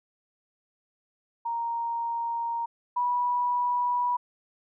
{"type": "tone pair in turn", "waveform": "sine", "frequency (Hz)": [932, 976.9], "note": ["A#5", "B5"], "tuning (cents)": [-1, -19], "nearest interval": "minor second", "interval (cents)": 82, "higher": "second", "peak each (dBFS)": [-27, -23], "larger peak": "second", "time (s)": [[1.45, 2.66], [2.96, 4.17]], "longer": "neither", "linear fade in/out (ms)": 10, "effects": []}